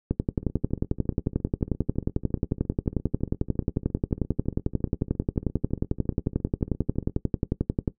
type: two click trains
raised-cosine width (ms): 3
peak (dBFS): -24 / -10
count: 98 / 88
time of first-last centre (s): 0.43-7.166 / 0.11-7.878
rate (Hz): 14.4 / 11.2
effects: noise-tail reverb RT60 0.1 s tail -17 dB re dry